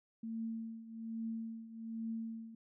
sine tone with tremolo, 225.7 Hz, A3, 44 cents sharp, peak -36 dBFS, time 0.23-2.55 s, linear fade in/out 5 ms, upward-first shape triangle, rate 1.2 Hz, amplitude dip 80%, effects none

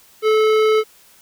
sine tone with hard clipping, 434 Hz, A4, 24 cents flat, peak -14 dBFS, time 0.22-0.84 s, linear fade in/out 50 ms, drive 15 dB, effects white hiss -50 dBFS RMS until 1.21 s

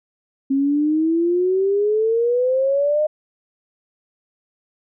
sine exponential sweep, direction up, 268.5 to 617 Hz, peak -15 dBFS, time 0.5-3.07 s, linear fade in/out 10 ms, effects none

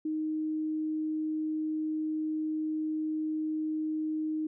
sine tone, 311.1 Hz, D#4, in tune, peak -29 dBFS, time 0.05-4.47 s, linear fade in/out 5 ms, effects none

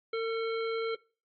harmonic tone with a mistuned harmonic, 452.8 Hz, A4, 50 cents sharp, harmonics 1 / 3 / 5 / 7 / 9, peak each -30 / -39 / -41 / -46 / -48 dBFS, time 0.13-0.95 s, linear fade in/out 5 ms, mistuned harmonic 5, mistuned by -40 cents, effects noise-tail reverb RT60 0.4 s tail -23 dB re dry + AAC 32 kbps

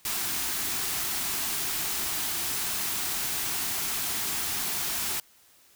white band-stop noise, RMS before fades -30 dBFS, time 0.05-5.2 s, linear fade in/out 2 ms, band 440 to 630 Hz, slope 96 dB/octave, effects white hiss -59 dBFS RMS until 5.75 s

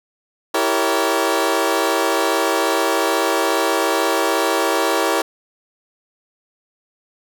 20% pulse chord, E diminished seventh, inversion none, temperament equal with one note detuned, 329.6 / 392 / 466.2 / 564.7 Hz, E4 / G4 / Bb4 / Db5, 0 / 0 / 0 / +32 cents, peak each -17 dBFS, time 0.54-5.22 s, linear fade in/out 5 ms, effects none

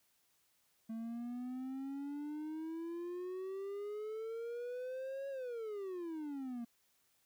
triangle exponential two-way sweep, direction up then down, 222.2 to 555 to 230.4 Hz, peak -38 dBFS, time 0.89-6.65 s, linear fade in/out 10 ms, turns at 5.29 s, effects white hiss -75 dBFS RMS until 7.25 s

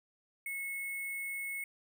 sine tone with sample-and-hold, 2188 Hz, C#7, 23 cents flat, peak -36 dBFS, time 0.46-1.64 s, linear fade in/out 2 ms, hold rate 11025 Hz, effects none

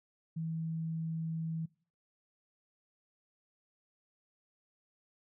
sine tone, 162.2 Hz, E3, 28 cents flat, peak -34 dBFS, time 0.36-1.66 s, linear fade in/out 10 ms, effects noise-tail reverb RT60 0.5 s tail -24 dB re dry

